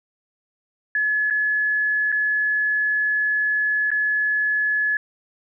sine tone with dropouts, 1706 Hz, G#6, 46 cents sharp, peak -18 dBFS, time 0.95-4.97 s, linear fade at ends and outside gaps 2 ms, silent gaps 1.301-1.307 / 2.119-2.124 / 3.905-3.915 s, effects none

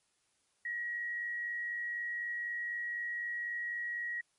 sine tone with amplitude modulation, 1906 Hz, A#6, 38 cents sharp, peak -33 dBFS, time 0.65-4.21 s, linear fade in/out 5 ms, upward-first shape sine, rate 104 Hz, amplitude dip 35%, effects white hiss -75 dBFS RMS until 4.38 s + MP3 48 kbps

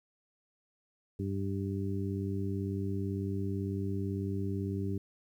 harmonic tone, 98 Hz, G2, in tune, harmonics 1 / 2 / 3 / 4, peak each -34 / -37 / -39 / -40 dBFS, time 1.19-4.98 s, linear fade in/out 5 ms, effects 11-bit

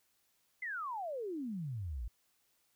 sine exponential sweep, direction down, 2093 to 50.7 Hz, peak -37 dBFS, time 0.62-2.08 s, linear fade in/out 5 ms, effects white hiss -75 dBFS RMS until 2.75 s

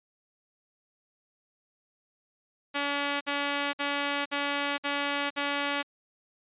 5% pulse tone bursts, 285 Hz, C#4, 48 cents sharp, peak -16 dBFS, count 6, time 2.74-5.83 s, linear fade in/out 20 ms, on 470 ms, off 54 ms, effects resampled to 8000 Hz

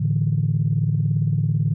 sine chord, A suspended fourth, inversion none, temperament equal, 110 / 146.83 / 164.81 Hz, A2 / D3 / E3, 0 / 0 / 0 cents, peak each -21 / -20 / -24 dBFS, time 0-1.74 s, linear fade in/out 10 ms, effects tanh soft clip ceiling -9 dBFS

